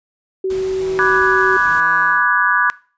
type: tone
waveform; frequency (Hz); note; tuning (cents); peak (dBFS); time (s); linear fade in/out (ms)
sine; 378.9; F#4; +41; -16; 0.44-1.57; 5
type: noise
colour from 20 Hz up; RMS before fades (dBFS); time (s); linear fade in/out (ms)
pink; -35; 0.5-1.8; 2
type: tone with tremolo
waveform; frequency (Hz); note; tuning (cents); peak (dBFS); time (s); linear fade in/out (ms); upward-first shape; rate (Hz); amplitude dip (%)
10% pulse; 162.7; E3; -22; -25; 0.78-2.3; 50; sine; 1.1; 100
type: chord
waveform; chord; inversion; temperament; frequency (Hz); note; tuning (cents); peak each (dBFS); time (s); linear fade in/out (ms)
sine; G# half-diminished seventh; first; equal with one note detuned; 987.8 / 1174.7 / 1480 / 1668.9; B5 / D6 / F#6 / G#6; 0 / 0 / 0 / +8; -20 / -18 / -17 / -16; 0.99-2.7; 0
effects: noise-tail reverb RT60 0.4 s tail -21 dB re dry + resampled to 16000 Hz